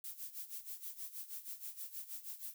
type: noise with tremolo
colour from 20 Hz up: violet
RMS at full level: -44 dBFS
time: 0.04-2.54 s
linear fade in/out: 2 ms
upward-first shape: sine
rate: 6.3 Hz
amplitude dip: 80%
effects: none